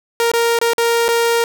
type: tone with dropouts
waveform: sawtooth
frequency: 466.2 Hz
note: A#4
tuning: in tune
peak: -9 dBFS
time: 0.2-1.44 s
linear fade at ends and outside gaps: 1 ms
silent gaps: 0.316-0.336 / 0.589-0.614 / 0.734-0.781 / 1.082-1.087 s
effects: none